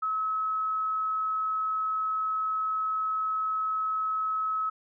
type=tone; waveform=sine; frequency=1288 Hz; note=E6; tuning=41 cents flat; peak=-26 dBFS; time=0.02-4.7 s; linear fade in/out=10 ms; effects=none